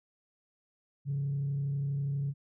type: tone with frequency modulation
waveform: sine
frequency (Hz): 140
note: C#3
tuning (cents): +18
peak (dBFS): -28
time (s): 1.05-2.34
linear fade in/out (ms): 50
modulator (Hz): 32.3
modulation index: 0.24
effects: tanh soft clip ceiling -26 dBFS